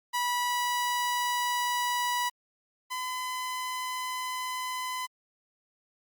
sawtooth tone pair in turn, 977 / 1013.5 Hz, B5 / B5, -19 / +45 cents, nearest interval minor second, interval 64 cents, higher second, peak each -23 / -28 dBFS, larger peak first, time 0.13-2.3 / 2.9-5.07 s, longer neither, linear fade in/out 20 ms, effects Opus 48 kbps

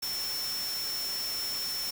sine tone in noise, 5400 Hz, E8, 41 cents sharp, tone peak -32 dBFS, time 0.02-1.91 s, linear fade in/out 10 ms, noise white, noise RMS -38 dBFS, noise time 0.02-1.91 s, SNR +3 dB, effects none

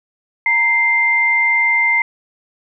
sine tone pair together, 932.3 / 2093 Hz, A#5 / C7, 0 / 0 cents, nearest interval octave + major second, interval 1400 cents, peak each -21 / -12 dBFS, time 0.46-2.02 s, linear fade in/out 2 ms, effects none

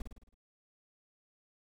brown noise with echo, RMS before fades -37 dBFS, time 0-0.02 s, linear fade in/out 2 ms, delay 54 ms, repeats 6, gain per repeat -5 dB, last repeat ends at 0.344 s, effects none

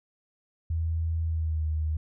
sine tone with pitch glide, 81.7 to 77.88 Hz, E2 to D#2, -15 to +2 cents, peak -25 dBFS, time 0.7-1.97 s, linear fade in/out 5 ms, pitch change -83 cents, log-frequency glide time 1.24-1.65 s, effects none

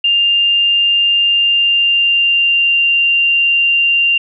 sine tone with pitch glide, 2800 to 2781 Hz, F7 to F7, +4 to -8 cents, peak -9 dBFS, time 0.04-4.18 s, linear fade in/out 5 ms, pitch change -12 cents, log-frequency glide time 1.27-2.84 s, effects none

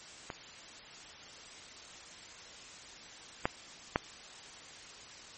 clicks, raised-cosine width 0.5 ms, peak -23 / -12 / -11 dBFS, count 3, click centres 0.302 / 3.455 / 3.959 s, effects white hiss -50 dBFS RMS until 5.37 s + MP3 32 kbps

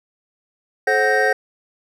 triangle tone cluster, 430.5 / 532 / 743 / 1565 / 1863 Hz, A4 / C5 / F#5 / G6 / A#6, -38 / +29 / +7 / -3 / -2 cents, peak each -19 dBFS, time 0.87-1.33 s, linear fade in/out 5 ms, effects none

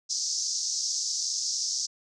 pink band-pass noise, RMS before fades -30 dBFS, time 0.09-1.87 s, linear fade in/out 20 ms, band 5000 to 6500 Hz, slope 48 dB/octave, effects none

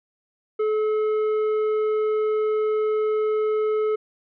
triangle tone with tanh clipping, 430 Hz, A4, 40 cents flat, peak -21 dBFS, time 0.59-3.96 s, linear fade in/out 10 ms, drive 12 dB, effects none

